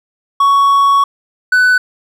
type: tone pair in turn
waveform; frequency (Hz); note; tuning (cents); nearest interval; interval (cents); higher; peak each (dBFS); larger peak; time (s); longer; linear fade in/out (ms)
triangle; 1116 / 1496.6; C#6 / F#6; +11 / +19; perfect fourth; 508; second; -5; neither; 0.4-1.04 / 1.52-1.78; first; 5
effects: none